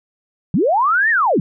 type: linear two-way sweep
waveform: sine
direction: up then down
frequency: 136.4 to 1888 to 136.4 Hz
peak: -12 dBFS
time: 0.54-1.4 s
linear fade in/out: 2 ms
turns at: 1.1 s
effects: none